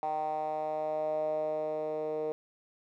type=tone with band-pass filter sweep; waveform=10% pulse; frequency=154.5 Hz; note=D#3; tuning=12 cents flat; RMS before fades=-33 dBFS; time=0.03-2.32 s; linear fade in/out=0 ms; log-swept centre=780 to 500 Hz; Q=6.2; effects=none